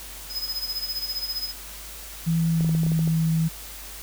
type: tone with tremolo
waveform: square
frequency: 5060 Hz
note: D#8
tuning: 28 cents sharp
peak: -25 dBFS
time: 0.29-1.53 s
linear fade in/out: 50 ms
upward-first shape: sine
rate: 15 Hz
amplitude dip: 75%
type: tone with pitch glide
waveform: sine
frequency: 164.81 to 161.79 Hz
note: E3 to E3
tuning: 0 to -32 cents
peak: -19 dBFS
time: 2.26-3.49 s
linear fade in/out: 20 ms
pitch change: -32 cents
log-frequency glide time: 2.51-2.71 s
type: clicks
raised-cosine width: 2 ms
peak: -21 dBFS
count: 9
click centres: 2.608 / 2.646 / 2.693 / 2.75 / 2.834 / 2.865 / 2.918 / 2.992 / 3.076 s
effects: added 50 Hz sine -43 dBFS peak until 4.02 s + white hiss -40 dBFS RMS until 4.02 s